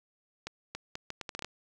accelerating click train, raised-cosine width 0.2 ms, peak -20 dBFS, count 10, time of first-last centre 0.47-1.446 s, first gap 280 ms, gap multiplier 0.73, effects none

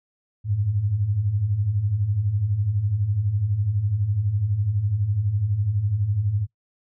sine beating tone pair, 93.5 / 105.5 Hz, F#2 / G#2, +19 / +28 cents, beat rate 12 Hz, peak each -28 / -21 dBFS, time 0.44-6.47 s, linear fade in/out 50 ms, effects noise-tail reverb RT60 0.1 s tail -18 dB re dry

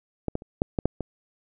clicks, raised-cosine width 2 ms, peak -13 / -14 / -29 / -8 / -11 / -7 / -16 dBFS, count 7, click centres 0.283 / 0.354 / 0.421 / 0.619 / 0.788 / 0.856 / 1.007 s, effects none

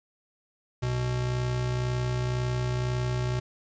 square tone pair together, 61.95 / 123.9 Hz, B1 / B2, +6 / +6 cents, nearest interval octave, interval 1200 cents, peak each -37 / -27 dBFS, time 0.82-3.4 s, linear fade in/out 10 ms, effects resampled to 16000 Hz + 10-bit

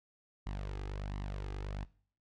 sawtooth tone with flanger, 49.32 Hz, G1, 11 cents sharp, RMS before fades -39 dBFS, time 0.46-1.85 s, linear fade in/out 10 ms, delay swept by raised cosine 0.99 to 2.49 ms, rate 1.4 Hz, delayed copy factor +0.6, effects noise-tail reverb RT60 0.5 s tail -21 dB re dry + low-pass 5000 Hz 12 dB/octave

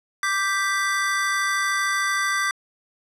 square chord, G major, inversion second, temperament equal, 1174.7 / 1568 / 1975.5 Hz, D6 / G6 / B6, 0 / 0 / 0 cents, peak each -26 dBFS, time 0.23-2.51 s, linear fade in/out 2 ms, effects low-pass 11000 Hz 12 dB/octave

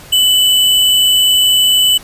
sine tone with sample-and-hold, 2991 Hz, F#7, 18 cents sharp, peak -7 dBFS, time 0.12-1.98 s, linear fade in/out 10 ms, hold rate 11025 Hz, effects pink hiss -36 dBFS RMS until 2.03 s + resampled to 32000 Hz

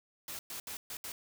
white noise bursts at uneven times, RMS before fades -42 dBFS, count 5, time 0.28-0.39 / 0.5-0.6 / 0.67-0.77 / 0.9-0.97 / 1.04-1.12 s, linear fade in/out 2 ms, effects none

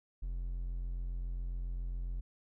triangle tone, 43.65 Hz, F1, in tune, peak -33 dBFS, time 0.22-2.21 s, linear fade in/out 10 ms, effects none

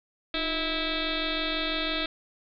sine tone with frequency modulation, 1963 Hz, B6, 11 cents flat, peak -26 dBFS, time 0.34-2.06 s, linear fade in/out 2 ms, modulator 331 Hz, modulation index 6.2, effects none

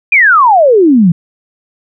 sine exponential sweep, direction down, 2486 to 160 Hz, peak -3 dBFS, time 0.12-1.12 s, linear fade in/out 5 ms, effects none

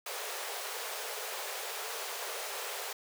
pink high-pass noise, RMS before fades -39 dBFS, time 0.06-2.93 s, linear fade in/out 5 ms, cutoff 400 Hz, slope 96 dB/octave, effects none

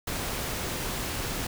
pink noise, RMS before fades -32 dBFS, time 0.07-1.47 s, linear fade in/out 5 ms, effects none

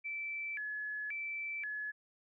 sine tone with vibrato, 1990 Hz, B6, 13 cents sharp, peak -37 dBFS, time 0.04-1.92 s, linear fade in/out 20 ms, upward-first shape square, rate 0.94 Hz, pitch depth 270 cents each way, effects none

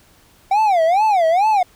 triangle tone with vibrato, 751 Hz, F#5, 26 cents sharp, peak -10 dBFS, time 0.51-1.63 s, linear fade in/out 5 ms, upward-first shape sine, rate 2.3 Hz, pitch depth 270 cents each way, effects pink hiss -52 dBFS RMS until 1.75 s

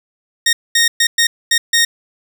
15% pulse tone bursts at uneven times, 1856 Hz, A#6, 8 cents flat, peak -4 dBFS, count 6, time 0.46-0.53 / 0.75-0.88 / 1-1.07 / 1.18-1.27 / 1.51-1.58 / 1.73-1.85 s, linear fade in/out 5 ms, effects none

